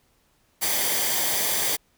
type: noise with comb filter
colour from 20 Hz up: white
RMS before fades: -24 dBFS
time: 0.61-1.77 s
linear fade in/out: 20 ms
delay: 0.74 ms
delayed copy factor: -0.55
effects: pink hiss -65 dBFS RMS until 1.97 s